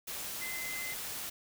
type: tone in noise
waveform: sine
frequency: 2055 Hz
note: C7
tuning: 32 cents flat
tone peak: -39 dBFS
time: 0.41-0.94 s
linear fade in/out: 10 ms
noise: white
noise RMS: -40 dBFS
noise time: 0.07-1.3 s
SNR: -2 dB
effects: none